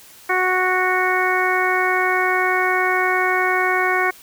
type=harmonic tone; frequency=368.8 Hz; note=F#4; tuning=6 cents flat; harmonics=1 / 2 / 3 / 4 / 5 / 6; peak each=-23 / -23 / -23 / -23 / -23 / -23 dBFS; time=0.29-4.11 s; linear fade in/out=10 ms; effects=white hiss -45 dBFS RMS until 4.22 s